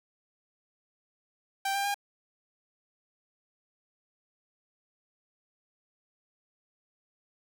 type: tone with pitch steps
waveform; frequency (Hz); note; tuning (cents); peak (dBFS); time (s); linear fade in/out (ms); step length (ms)
sawtooth; 784 / 795.9 / 807.9; G5 / G5 / G#5; 0 / +26 / -48; -24; 1.65-1.944; 5; 98
effects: none